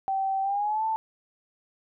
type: tone with pitch glide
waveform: sine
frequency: 774 to 884 Hz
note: G5 to A5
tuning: -22 to +8 cents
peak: -24 dBFS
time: 0.08-0.96 s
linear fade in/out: 0 ms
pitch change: +230 cents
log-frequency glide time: 0.42-0.84 s
effects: none